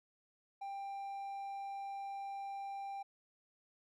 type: tone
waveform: triangle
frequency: 791 Hz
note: G5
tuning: 15 cents sharp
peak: -39 dBFS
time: 0.61-3.03 s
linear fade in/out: 10 ms
effects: none